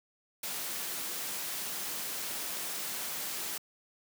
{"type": "noise", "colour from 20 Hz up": "white", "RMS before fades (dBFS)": -37, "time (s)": [0.43, 3.58], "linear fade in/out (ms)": 5, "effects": ["high-pass 150 Hz 12 dB/octave"]}